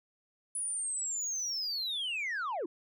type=linear sweep; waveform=sine; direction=down; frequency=9956 to 294.2 Hz; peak=-30 dBFS; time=0.55-2.66 s; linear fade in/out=5 ms; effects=tanh soft clip ceiling -31 dBFS